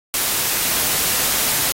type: noise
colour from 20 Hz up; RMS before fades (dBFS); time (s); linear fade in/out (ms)
white; -19; 0.14-1.72; 0
effects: AAC 48 kbps